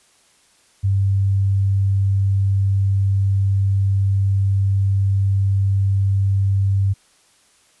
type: tone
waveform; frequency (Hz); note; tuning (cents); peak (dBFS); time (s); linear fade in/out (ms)
sine; 98; G2; 0; -14; 0.83-6.94; 20
effects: white hiss -56 dBFS RMS until 7.8 s + resampled to 24000 Hz